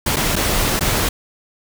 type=noise with dropouts; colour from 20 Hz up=pink; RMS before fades=-18 dBFS; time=0.06-1.09 s; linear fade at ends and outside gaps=5 ms; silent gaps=0.161-0.166 / 0.357-0.362 / 0.794-0.808 s; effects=none